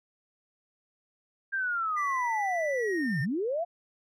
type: linear two-way sweep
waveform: sine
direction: down then up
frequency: 1607 to 123.47 to 715 Hz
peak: -27 dBFS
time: 1.52-3.65 s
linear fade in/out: 20 ms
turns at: 3.21 s
type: tone with pitch glide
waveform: triangle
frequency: 1975.5 to 1811.5 Hz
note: B6 to A6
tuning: 0 to +50 cents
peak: -31 dBFS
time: 1.96-3.26 s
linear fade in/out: 20 ms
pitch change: -150 cents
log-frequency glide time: 2.75-3.08 s
effects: none